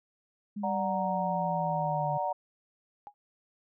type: exponential sweep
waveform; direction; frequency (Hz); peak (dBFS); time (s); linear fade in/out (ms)
sine; down; 207.2 to 146.83; -33; 0.56-2.18; 10
type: chord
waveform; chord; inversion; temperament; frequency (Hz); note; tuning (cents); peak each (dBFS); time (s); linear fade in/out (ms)
sine; D augmented; none; equal; 587.3 / 740 / 932.3; D5 / F#5 / A#5; 0 / 0 / 0; -34 / -32 / -32; 0.63-2.33; 10
type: tone with exponential decay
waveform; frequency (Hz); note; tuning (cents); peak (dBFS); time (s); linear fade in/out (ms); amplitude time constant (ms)
sine; 822; G#5; -18; -37; 3.07-3.14; 0; 15
effects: none